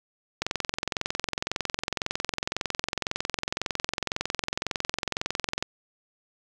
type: click train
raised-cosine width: 0.2 ms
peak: -9 dBFS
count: 115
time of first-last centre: 0.42-5.625 s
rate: 21.9 Hz
effects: 8-bit